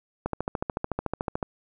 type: click train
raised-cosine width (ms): 1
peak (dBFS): -13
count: 17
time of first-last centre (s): 0.26-1.428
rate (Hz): 13.7
effects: none